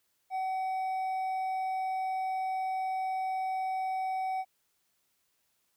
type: tone with hard clipping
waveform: triangle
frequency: 756 Hz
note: F#5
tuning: 37 cents sharp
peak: -31 dBFS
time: 0.3-4.45 s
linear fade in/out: 50 ms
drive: 7 dB
effects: white hiss -75 dBFS RMS until 5.76 s